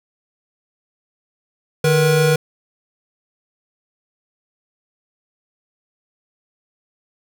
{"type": "tone pair together", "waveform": "square", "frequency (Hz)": [151.45, 481.2], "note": ["D#3", "B4"], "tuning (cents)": [-46, -45], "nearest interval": "octave + minor sixth", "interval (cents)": 2001, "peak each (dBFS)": -16, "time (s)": [1.84, 2.36], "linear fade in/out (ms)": 5, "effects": []}